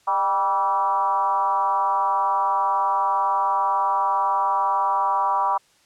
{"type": "tone with frequency modulation", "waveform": "sine", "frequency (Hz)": 973, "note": "B5", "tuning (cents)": -26, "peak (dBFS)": -18, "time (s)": [0.07, 5.58], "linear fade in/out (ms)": 10, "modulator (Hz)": 184, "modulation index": 1.2, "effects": ["white hiss -59 dBFS RMS until 5.85 s", "low-pass 8000 Hz 12 dB/octave"]}